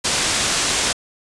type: low-pass noise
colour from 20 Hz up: white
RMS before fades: -20 dBFS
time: 0.04-0.93 s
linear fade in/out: 10 ms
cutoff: 8300 Hz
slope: 24 dB/octave
effects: resampled to 24000 Hz